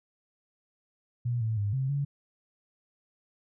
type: tone with pitch steps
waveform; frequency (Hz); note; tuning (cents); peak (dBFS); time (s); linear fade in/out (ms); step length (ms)
sine; 120.5 / 111.1 / 102.1 / 132.8 / 141.5; B2 / A2 / G#2 / C3 / C#3; -42 / +17 / -29 / +26 / +36; -26; 1.25-2.05; 10; 160
effects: none